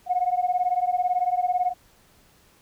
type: beating tone pair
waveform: sine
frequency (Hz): 715 / 733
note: F5 / F#5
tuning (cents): +41 / -16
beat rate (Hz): 18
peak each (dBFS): -23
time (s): 0.06-1.74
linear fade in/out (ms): 50
effects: tanh soft clip ceiling -13 dBFS + pink hiss -58 dBFS RMS until 2.61 s